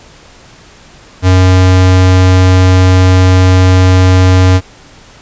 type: tone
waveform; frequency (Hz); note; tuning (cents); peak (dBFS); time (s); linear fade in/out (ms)
square; 92.5; F#2; 0; -4; 1.22-4.61; 50
effects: pink hiss -38 dBFS RMS until 5.21 s + resampled to 16000 Hz